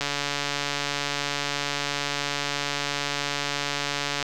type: click train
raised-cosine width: 0.2 ms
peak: -9 dBFS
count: 604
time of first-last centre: 0.01-4.227 s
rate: 143 Hz
effects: none